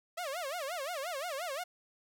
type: tone with vibrato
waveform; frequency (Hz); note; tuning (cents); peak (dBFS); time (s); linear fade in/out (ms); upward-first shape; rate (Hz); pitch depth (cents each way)
sawtooth; 622.3; D#5; 0; -32; 0.17-1.64; 10; sine; 5.7; 270
effects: none